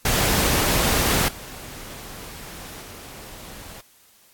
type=noise with level steps; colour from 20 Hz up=pink; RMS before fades=-20 / -38 / -40 dBFS; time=0.05-3.81 s; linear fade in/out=5 ms; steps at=1.28 / 2.81 s; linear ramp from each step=5 ms; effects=white hiss -55 dBFS RMS until 4.33 s + AAC 64 kbps